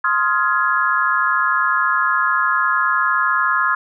sine chord, F minor seventh, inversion second, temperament just, 1047.7 / 1257.2 / 1396.9 / 1676.3 Hz, C6 / Eb6 / F6 / Ab6, +2 / +18 / 0 / +16 cents, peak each -20 dBFS, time 0.04-3.75 s, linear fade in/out 5 ms, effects none

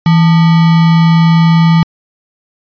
sine tone with sample-and-hold, 164.81 Hz, E3, in tune, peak -4 dBFS, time 0.06-1.83 s, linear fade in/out 2 ms, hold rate 1050 Hz, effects resampled to 11025 Hz

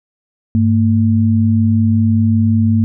sine tone pair together, 100.67 / 226 Hz, G2 / A3, +47 / +47 cents, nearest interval octave + major second, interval 1400 cents, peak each -12 dBFS, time 0.55-2.84 s, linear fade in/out 0 ms, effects none

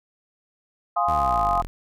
sine chord, F minor seventh, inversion none, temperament equal, 698.5 / 830.6 / 1046.5 / 1244.5 Hz, F5 / Ab5 / C6 / Eb6, 0 / 0 / 0 / 0 cents, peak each -23 / -26 / -26 / -24 dBFS, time 0.96-1.62 s, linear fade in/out 10 ms
sawtooth exponential sweep, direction down, 83.2 to 38.89 Hz, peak -26 dBFS, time 1.08-1.67 s, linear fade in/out 0 ms
effects none

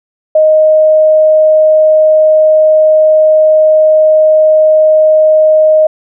sine tone, 622.3 Hz, D#5, in tune, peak -3 dBFS, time 0.35-5.87 s, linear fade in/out 5 ms, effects none

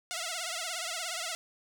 5% pulse tone with vibrato, 687 Hz, F5, 29 cents flat, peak -22 dBFS, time 0.11-1.35 s, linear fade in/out 0 ms, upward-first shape triangle, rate 17 Hz, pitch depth 140 cents each way, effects none

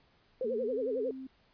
sine tone with vibrato, 466.2 Hz, A#4, in tune, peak -30 dBFS, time 0.41-1.11 s, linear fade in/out 2 ms, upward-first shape sine, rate 11 Hz, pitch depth 220 cents each way
sine tone with pitch glide, 233.1 to 263.2 Hz, A#3 to C4, 0 to +10 cents, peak -40 dBFS, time 0.44-1.27 s, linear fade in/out 5 ms, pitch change +210 cents, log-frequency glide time 0.63-0.74 s
effects pink hiss -67 dBFS RMS until 1.53 s + resampled to 11025 Hz

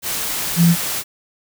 sine tone in noise, 170 Hz, F3, 46 cents flat, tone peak -9 dBFS, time 0.56-0.76 s, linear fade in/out 50 ms, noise white, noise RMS -23 dBFS, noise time 0.02-1.04 s, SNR +11 dB, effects none

